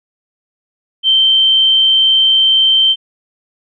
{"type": "tone", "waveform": "sine", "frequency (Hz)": 3119, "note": "G7", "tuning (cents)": -9, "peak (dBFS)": -7, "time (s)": [1.03, 2.96], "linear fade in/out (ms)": 50, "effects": []}